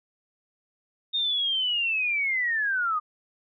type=linear sweep; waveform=sine; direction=down; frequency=3700 to 1200 Hz; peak=-23 dBFS; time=1.13-3 s; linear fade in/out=20 ms; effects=none